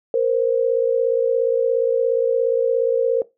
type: tone pair together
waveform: sine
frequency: 466.2 / 523.3 Hz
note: A#4 / C5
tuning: 0 / 0 cents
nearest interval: major second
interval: 200 cents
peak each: -17 / -20 dBFS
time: 0.14-3.22 s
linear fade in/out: 2 ms
effects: noise-tail reverb RT60 0.2 s tail -18 dB re dry